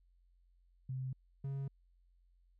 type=tone pair in turn; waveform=sine / triangle; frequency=130.3 / 137.36 Hz; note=C3 / C#3; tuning=-7 / -15 cents; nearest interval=minor second; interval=92 cents; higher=second; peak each=-37 / -35 dBFS; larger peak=second; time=0.89-1.13 / 1.44-1.68 s; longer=neither; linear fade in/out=5 ms; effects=added 44 Hz sine -66 dBFS peak until 2.59 s